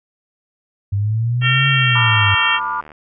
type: linear two-way sweep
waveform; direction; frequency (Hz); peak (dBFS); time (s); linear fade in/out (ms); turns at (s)
sine; up then down; 98 to 138.59 to 98; -15; 0.92-2.35; 10; 1.68
type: harmonic tone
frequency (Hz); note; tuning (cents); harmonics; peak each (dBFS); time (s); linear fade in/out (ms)
456.2; A#4; -37; 3 / 4 / 5 / 6 / 7; -22 / -19 / -24 / -19 / -20; 1.41-2.6; 50
type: click train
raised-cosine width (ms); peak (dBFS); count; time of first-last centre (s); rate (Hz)
0.5; -24; 115; 1.42-2.918; 76.1
type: chord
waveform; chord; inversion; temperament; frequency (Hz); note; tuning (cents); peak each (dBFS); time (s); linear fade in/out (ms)
sine; B half-diminished seventh; third; just; 889 / 987.8 / 1185.3 / 1422.4; A5 / B5 / D6 / F6; +18 / 0 / +16 / +31; -27 / -23 / -23 / -26; 1.95-2.81; 5
effects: none